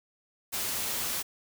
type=noise; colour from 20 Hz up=white; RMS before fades=-32 dBFS; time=0.52-1.23 s; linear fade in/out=20 ms; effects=none